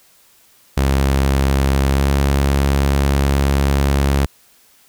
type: tone with pitch glide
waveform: sawtooth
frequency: 68 to 69.39 Hz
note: C#2 to C#2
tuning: -33 to +2 cents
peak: -9 dBFS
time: 0.77-4.26 s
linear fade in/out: 5 ms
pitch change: +35 cents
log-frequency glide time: 1.89-2.07 s
effects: white hiss -52 dBFS RMS until 4.88 s